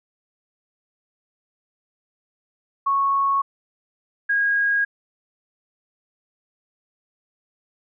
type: tone pair in turn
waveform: sine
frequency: 1104 / 1637 Hz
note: C#6 / G#6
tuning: -7 / -25 cents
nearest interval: perfect fifth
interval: 682 cents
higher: second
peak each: -17 dBFS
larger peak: neither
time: 2.86-3.42 / 4.29-4.85 s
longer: neither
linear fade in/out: 10 ms
effects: none